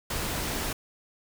pink noise, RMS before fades -31 dBFS, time 0.1-0.73 s, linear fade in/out 5 ms, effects none

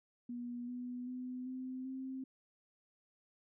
sine tone with pitch steps, 241.9 / 247 / 252.2 / 257.5 / 262.9 Hz, B3 / B3 / B3 / C4 / C4, -36 / 0 / +36 / -28 / +8 cents, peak -40 dBFS, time 0.29-2.24 s, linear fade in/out 5 ms, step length 390 ms, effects none

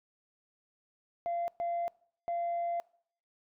sine tone bursts at uneven times, 688 Hz, F5, 26 cents flat, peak -29 dBFS, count 3, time 1.26-1.48 / 1.6-1.88 / 2.28-2.8 s, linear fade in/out 0 ms, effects noise-tail reverb RT60 0.6 s tail -24 dB re dry + tanh soft clip ceiling -28 dBFS

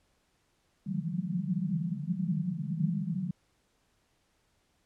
pink band-pass noise, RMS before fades -32 dBFS, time 0.86-3.31 s, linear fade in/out 5 ms, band 150 to 200 Hz, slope 96 dB/octave, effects pink hiss -72 dBFS RMS until 4.85 s + low-pass 10000 Hz 12 dB/octave

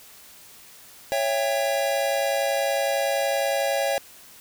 square chord, C# diminished, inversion none, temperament just, 554.4 / 665.2 / 798.3 Hz, C#5 / E5 / G5, 0 / +16 / +31 cents, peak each -25 / -28 / -29 dBFS, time 1.12-3.98 s, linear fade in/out 0 ms, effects white hiss -48 dBFS RMS until 4.4 s

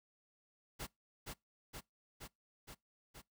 pink noise with echo, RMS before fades -44 dBFS, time 0.79-0.87 s, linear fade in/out 20 ms, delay 470 ms, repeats 5, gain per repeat -2 dB, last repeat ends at 3.22 s, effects noise-tail reverb RT60 0.2 s tail -24 dB re dry

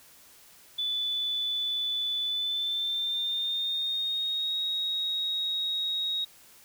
sine tone with pitch glide, 3482 to 3775 Hz, A7 to A#7, -19 to +21 cents, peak -27 dBFS, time 0.78-6.25 s, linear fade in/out 10 ms, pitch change +140 cents, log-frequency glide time 2.24-4.57 s, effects white hiss -55 dBFS RMS until 6.64 s

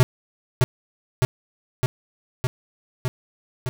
square tone with echo, 127.2 Hz, C3, 48 cents flat, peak -12 dBFS, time 0-0.03 s, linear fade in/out 0 ms, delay 610 ms, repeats 6, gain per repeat -2 dB, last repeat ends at 3.69 s, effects none

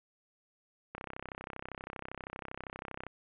click train, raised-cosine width 0.5 ms, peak -25 dBFS, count 70, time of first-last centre 0.95-3.067 s, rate 32.6 Hz, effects resampled to 8000 Hz + 11-bit

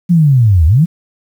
sine linear two-way sweep, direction down then up, 179.9 to 73 to 179.9 Hz, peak -5 dBFS, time 0.09-0.86 s, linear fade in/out 20 ms, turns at 0.66 s, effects 7-bit

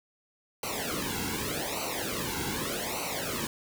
pink noise with flanger, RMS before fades -33 dBFS, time 0.63-3.47 s, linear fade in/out 2 ms, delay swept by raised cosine 0.58 to 1.68 ms, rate 0.84 Hz, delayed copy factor -0.95, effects none

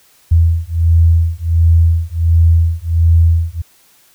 sine beating tone pair, 82.41 / 83.81 Hz, E2 / E2, 0 / +29 cents, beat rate 1.4 Hz, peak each -11 dBFS, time 0.31-3.62 s, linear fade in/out 10 ms, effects white hiss -50 dBFS RMS until 4.14 s

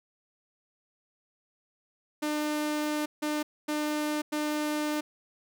sawtooth tone bursts at uneven times, 300.8 Hz, D4, 42 cents sharp, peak -24 dBFS, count 4, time 2.22-3.06 / 3.22-3.43 / 3.68-4.22 / 4.32-5.01 s, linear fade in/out 10 ms, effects none

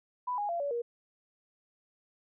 sine tone with pitch steps, 992 / 824.6 / 685.4 / 569.8 / 473.6 Hz, B5 / G#5 / F5 / C#5 / A#4, +7 / -13 / -33 / +48 / +27 cents, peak -30 dBFS, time 0.27-0.82 s, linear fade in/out 10 ms, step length 110 ms, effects none

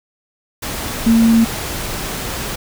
sine tone in noise, 228 Hz, A#3, 38 cents flat, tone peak -8 dBFS, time 1.06-1.45 s, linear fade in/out 10 ms, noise pink, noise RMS -24 dBFS, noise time 0.62-2.56 s, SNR +13 dB, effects none

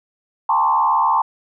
sine tone with frequency modulation, 973 Hz, B5, 26 cents flat, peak -13 dBFS, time 0.49-1.22 s, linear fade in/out 5 ms, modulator 73.9 Hz, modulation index 1.9, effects none

